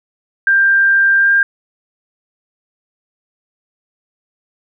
sine tone with pitch glide, 1587 to 1599.9 Hz, G6 to G6, +21 to +35 cents, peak -8 dBFS, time 0.47-1.43 s, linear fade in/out 2 ms, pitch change +14 cents, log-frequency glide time 1.17-1.31 s, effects none

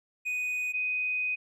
triangle / sine tone pair in turn, 2489 / 2499 Hz, D#7 / D#7, 0 / +7 cents, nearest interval unison, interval 7 cents, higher second, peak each -27 dBFS, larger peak neither, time 0.25-0.73 / 0.73-1.36 s, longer second, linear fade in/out 20 ms, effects none

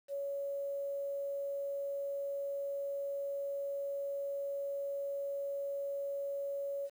sine tone with quantisation, 560 Hz, C#5, 18 cents sharp, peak -35 dBFS, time 0.08-6.9 s, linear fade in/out 50 ms, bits 10, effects none

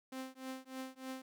sawtooth tone with tremolo, 261.6 Hz, C4, in tune, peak -36 dBFS, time 0.12-1.22 s, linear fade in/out 5 ms, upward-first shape triangle, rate 3.3 Hz, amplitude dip 100%, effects 13-bit

